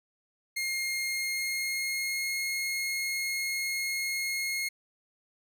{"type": "tone with pitch glide", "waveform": "sawtooth", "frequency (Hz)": [2133, 2154], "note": ["C7", "C7"], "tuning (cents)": [33, 50], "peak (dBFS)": -26, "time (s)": [0.56, 4.69], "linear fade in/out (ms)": 10, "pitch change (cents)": 17, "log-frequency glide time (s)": [1.04, 2.31], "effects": []}